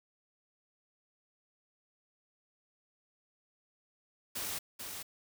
white noise with echo, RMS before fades -38 dBFS, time 4.35-4.59 s, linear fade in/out 10 ms, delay 440 ms, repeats 1, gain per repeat -5 dB, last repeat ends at 5.03 s, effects none

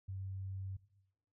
sine tone, 95.9 Hz, G2, 37 cents flat, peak -40 dBFS, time 0.08-0.77 s, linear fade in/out 10 ms, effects noise-tail reverb RT60 0.8 s tail -17 dB re dry

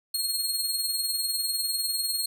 20% pulse tone with tremolo, 4273 Hz, C8, 36 cents sharp, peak -18 dBFS, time 0.14-2.26 s, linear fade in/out 5 ms, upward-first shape sine, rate 20 Hz, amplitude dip 50%, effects none

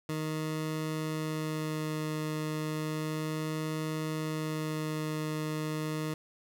20% pulse tone with vibrato, 155.56 Hz, D#3, in tune, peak -27 dBFS, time 0.09-6.14 s, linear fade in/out 2 ms, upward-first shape sine, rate 0.33 Hz, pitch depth 11 cents each way, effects none

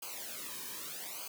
white noise with flanger, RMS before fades -43 dBFS, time 0.02-1.28 s, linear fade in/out 5 ms, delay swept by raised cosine 0.54 to 1.49 ms, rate 0.82 Hz, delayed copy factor -0.85, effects none

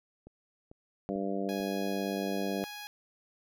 click train, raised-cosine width 2 ms, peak -36 dBFS, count 4, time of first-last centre 0.27-1.603 s, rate 2.25 Hz
harmonic tone, 98.1 Hz, G2, 2 cents sharp, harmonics 2 / 3 / 4 / 5 / 6 / 7, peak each -35 / -37 / -38 / -39 / -40 / -40 dBFS, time 1.09-2.64 s, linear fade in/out 0 ms
10% pulse tone, 830.6 Hz, G#5, in tune, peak -33 dBFS, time 1.49-2.87 s, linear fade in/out 0 ms
effects none

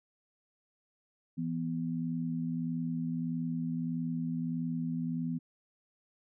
sine tone pair together, 166.1 / 247.7 Hz, E3 / B3, +13 / +5 cents, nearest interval perfect fifth, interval 692 cents, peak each -34 / -34 dBFS, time 1.37-5.39 s, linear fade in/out 20 ms, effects none

